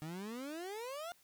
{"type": "exponential sweep", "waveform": "30% pulse", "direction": "up", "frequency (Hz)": [150, 718], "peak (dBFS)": -39, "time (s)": [0.02, 1.12], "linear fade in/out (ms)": 0, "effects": ["white hiss -68 dBFS RMS until 1.23 s"]}